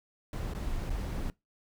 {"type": "noise with dropouts", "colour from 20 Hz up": "brown", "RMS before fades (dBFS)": -34, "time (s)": [0.33, 1.3], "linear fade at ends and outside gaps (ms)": 1, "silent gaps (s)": [[0.536, 0.549], [0.897, 0.902]], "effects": ["noise-tail reverb RT60 0.2 s tail -22 dB re dry"]}